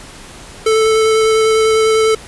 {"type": "tone with vibrato", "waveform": "square", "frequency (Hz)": 439.9, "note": "A4", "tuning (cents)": 0, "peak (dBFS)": -10, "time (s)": [0.66, 2.15], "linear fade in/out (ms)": 5, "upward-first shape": "triangle", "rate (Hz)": 10, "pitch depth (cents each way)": 13, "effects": ["pink hiss -35 dBFS RMS until 2.27 s", "resampled to 24000 Hz"]}